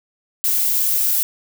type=noise; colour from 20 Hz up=violet; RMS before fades=-18 dBFS; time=0.44-1.23 s; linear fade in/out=0 ms; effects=none